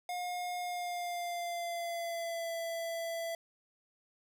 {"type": "tone with pitch glide", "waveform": "square", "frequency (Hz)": [715, 667.1], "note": ["F5", "E5"], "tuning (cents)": [41, 20], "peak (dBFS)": -36, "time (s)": [0.09, 3.35], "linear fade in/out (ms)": 2, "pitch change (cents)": -121, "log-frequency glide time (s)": [0.6, 2.53], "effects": []}